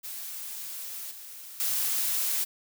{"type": "noise with level steps", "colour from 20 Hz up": "blue", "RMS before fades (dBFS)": [-38, -44, -28], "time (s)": [0.03, 2.45], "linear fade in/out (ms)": 20, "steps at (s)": [1.11, 1.6], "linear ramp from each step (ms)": 2, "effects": []}